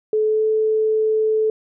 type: tone with pitch glide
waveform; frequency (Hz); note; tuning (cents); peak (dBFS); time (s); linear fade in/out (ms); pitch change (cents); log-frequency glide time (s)
sine; 431.2 to 435.7; A4 to A4; -35 to -17; -15; 0.13-1.5; 2; +18; 0.25-0.45
effects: none